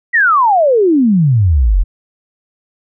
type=exponential sweep; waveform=sine; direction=down; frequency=1975.5 to 38.9 Hz; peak=-7 dBFS; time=0.13-1.84 s; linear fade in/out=20 ms; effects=none